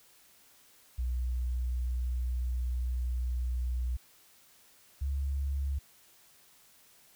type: tone pair in turn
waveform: sine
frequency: 61.6 / 69.14 Hz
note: B1 / C#2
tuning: -4 / -4 cents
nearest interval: major second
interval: 200 cents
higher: second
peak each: -29 / -29 dBFS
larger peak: neither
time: 0.98-3.97 / 5.01-5.79 s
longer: first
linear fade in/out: 10 ms
effects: white hiss -61 dBFS RMS until 7.15 s